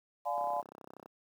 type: chord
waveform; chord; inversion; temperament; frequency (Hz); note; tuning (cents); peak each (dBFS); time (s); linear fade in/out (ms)
sine; D diminished seventh; none; just; 587.3 / 704.8 / 845.8 / 1014.9; D5 / F5 / Ab5 / Cb6; 0 / +16 / +31 / +47; -38 / -35 / -36 / -38; 0.25-0.62; 20
type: click train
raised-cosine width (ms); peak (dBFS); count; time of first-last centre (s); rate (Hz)
1; -34; 23; 0.38-1.059; 32.4
effects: high-pass 200 Hz 12 dB/octave + 10-bit